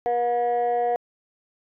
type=tone pair together; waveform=sine; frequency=480.5 / 720 Hz; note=B4 / F#5; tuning=-48 / -47 cents; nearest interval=perfect fifth; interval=701 cents; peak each=-22 / -20 dBFS; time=0.06-0.96 s; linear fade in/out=0 ms; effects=tanh soft clip ceiling -17 dBFS